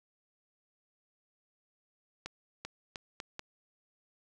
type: accelerating click train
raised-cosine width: 0.2 ms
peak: -22 dBFS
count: 5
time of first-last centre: 2.26-3.394 s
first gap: 390 ms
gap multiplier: 0.79
effects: none